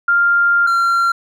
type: tone pair in turn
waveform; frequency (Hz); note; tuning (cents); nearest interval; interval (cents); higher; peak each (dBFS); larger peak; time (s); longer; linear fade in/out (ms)
sine / triangle; 1396.9 / 1375.3; F6 / F6; 0 / -27; unison; 27; first; -10; neither; 0.08-0.67 / 0.67-1.12; first; 5
effects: none